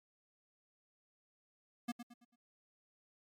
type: tone with echo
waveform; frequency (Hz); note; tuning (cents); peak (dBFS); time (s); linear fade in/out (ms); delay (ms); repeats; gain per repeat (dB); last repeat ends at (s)
square; 238.9; A#3; +43; -36; 1.88-1.92; 10; 110; 4; -9; 2.36
effects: MP3 64 kbps